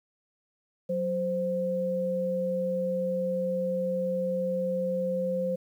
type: tone pair together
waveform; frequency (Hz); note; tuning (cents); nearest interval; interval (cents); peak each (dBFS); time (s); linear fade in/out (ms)
sine; 184.1 / 520.7; F#3 / C5; -8 / -8; octave + tritone; 1800; -32 / -27; 0.89-5.56; 10
effects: 10-bit